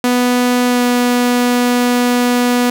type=tone with pitch glide; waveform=sawtooth; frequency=246.8 to 244.8 Hz; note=B3 to B3; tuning=-1 to -15 cents; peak=-7 dBFS; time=0.04-2.7 s; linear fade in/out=2 ms; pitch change=-14 cents; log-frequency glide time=0.67-0.81 s; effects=none